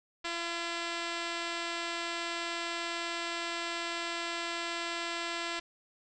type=tone; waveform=5% pulse; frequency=339.6 Hz; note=F4; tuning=48 cents flat; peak=-22 dBFS; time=0.24-5.6 s; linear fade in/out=10 ms; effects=resampled to 16000 Hz + 8-bit